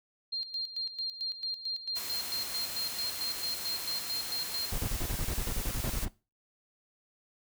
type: tone with tremolo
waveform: sine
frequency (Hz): 4195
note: C8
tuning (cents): +4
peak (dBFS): -31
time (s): 0.32-4.71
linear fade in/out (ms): 10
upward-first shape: square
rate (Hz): 4.5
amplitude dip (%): 70
type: noise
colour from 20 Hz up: white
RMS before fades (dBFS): -39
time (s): 1.95-6.06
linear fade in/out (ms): 20
type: noise bursts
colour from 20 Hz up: brown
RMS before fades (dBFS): -32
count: 15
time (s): 4.72-6.085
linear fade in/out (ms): 5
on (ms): 63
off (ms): 30
effects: noise-tail reverb RT60 0.3 s tail -20 dB re dry